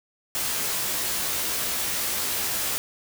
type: noise with comb filter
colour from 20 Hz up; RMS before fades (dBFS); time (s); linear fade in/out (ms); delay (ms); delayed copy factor
white; -27; 0.35-2.78; 0; 16; +0.55
effects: none